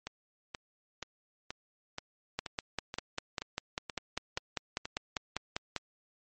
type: two click trains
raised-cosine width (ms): 0.2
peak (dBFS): -20 / -15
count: 11 / 18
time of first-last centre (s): 0.07-4.855 / 2.39-5.763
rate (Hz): 2.09 / 5.04
effects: MP3 32 kbps